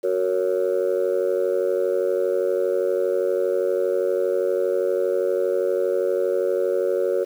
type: chord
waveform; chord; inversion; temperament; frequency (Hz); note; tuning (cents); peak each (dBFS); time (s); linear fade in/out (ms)
sine; F# major; none; just; 370 / 462.5 / 555; F#4 / A#4 / C#5; 0 / -14 / +2; -22; 0.03-7.25; 20
effects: tanh soft clip ceiling -13 dBFS + 8-bit